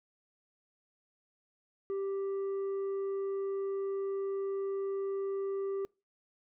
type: tone with tanh clipping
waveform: sine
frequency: 392 Hz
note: G4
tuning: in tune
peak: -33 dBFS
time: 1.9-5.85 s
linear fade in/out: 0 ms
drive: 4 dB
effects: noise-tail reverb RT60 0.3 s tail -26 dB re dry